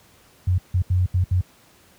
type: tone bursts at uneven times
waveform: sine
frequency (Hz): 91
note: F#2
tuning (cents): -28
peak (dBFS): -15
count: 5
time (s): 0.47-0.58 / 0.74-0.82 / 0.9-1.06 / 1.14-1.24 / 1.31-1.41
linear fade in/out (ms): 5
effects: pink hiss -54 dBFS RMS until 1.98 s + high-pass 60 Hz 12 dB/octave

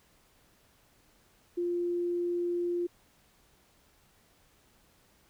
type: tone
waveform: sine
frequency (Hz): 349.2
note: F4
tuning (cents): 0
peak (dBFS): -28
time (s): 1.57-2.87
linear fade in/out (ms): 10
effects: pink hiss -65 dBFS RMS until 5.29 s

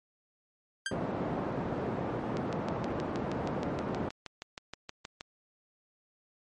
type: tone with exponential decay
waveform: sawtooth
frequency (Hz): 1585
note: G6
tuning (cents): +19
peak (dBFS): -24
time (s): 0.86-0.96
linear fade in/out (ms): 2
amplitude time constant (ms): 21
type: band-pass noise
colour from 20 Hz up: pink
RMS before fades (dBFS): -34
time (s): 0.91-4.09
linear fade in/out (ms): 5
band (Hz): 140 to 850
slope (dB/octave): 12
type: click train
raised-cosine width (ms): 0.2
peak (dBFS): -22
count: 19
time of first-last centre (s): 2.37-5.209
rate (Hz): 6.34
effects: MP3 48 kbps

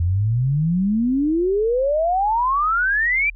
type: exponential sweep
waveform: sine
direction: up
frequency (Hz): 82.41 to 2399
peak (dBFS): -16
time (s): 0-3.3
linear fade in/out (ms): 5
effects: added 41 Hz sine -35 dBFS peak until 3.35 s

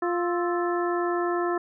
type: harmonic tone with a mistuned harmonic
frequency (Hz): 349.9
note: F4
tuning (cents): +3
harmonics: 1 / 2 / 3 / 4 / 5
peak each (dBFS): -25 / -31 / -32 / -33 / -36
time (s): 0.02-1.58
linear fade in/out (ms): 5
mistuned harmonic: 4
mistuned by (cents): -100
effects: none

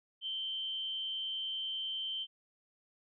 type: tone with amplitude modulation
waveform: sine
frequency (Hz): 3105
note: G7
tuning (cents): -17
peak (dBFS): -33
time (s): 0.21-2.27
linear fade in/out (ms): 50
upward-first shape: sine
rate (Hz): 219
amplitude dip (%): 45
effects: none

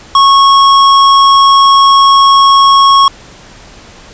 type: tone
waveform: square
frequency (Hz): 1100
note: C#6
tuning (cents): -14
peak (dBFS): -3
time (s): 0.15-3.08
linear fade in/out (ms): 2
effects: pink hiss -35 dBFS RMS until 4.13 s + resampled to 16000 Hz

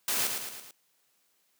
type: noise with echo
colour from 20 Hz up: white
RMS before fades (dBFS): -29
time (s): 0.08-0.27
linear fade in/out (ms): 2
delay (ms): 110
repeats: 4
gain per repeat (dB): -5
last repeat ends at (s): 0.71
effects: white hiss -71 dBFS RMS until 1.59 s + high-pass 150 Hz 12 dB/octave

